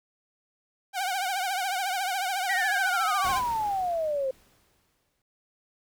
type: tone with vibrato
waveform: sawtooth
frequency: 758 Hz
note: F#5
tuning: 42 cents sharp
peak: -23 dBFS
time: 0.93-3.42 s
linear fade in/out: 50 ms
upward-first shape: triangle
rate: 14 Hz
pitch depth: 120 cents each way
type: exponential sweep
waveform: sine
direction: down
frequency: 1965 to 517 Hz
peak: -25 dBFS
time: 2.49-4.31 s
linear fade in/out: 5 ms
type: noise with exponential decay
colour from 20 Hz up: pink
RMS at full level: -37 dBFS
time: 3.24-5.22 s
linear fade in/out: 2 ms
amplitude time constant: 430 ms
effects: none